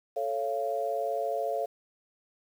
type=chord; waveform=sine; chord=A augmented; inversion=none; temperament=equal with one note detuned; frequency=440 / 554.4 / 688 Hz; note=A4 / C#5 / E#5; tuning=0 / 0 / -26 cents; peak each=-34 / -32 / -31 dBFS; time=0.16-1.66 s; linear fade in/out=10 ms; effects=9-bit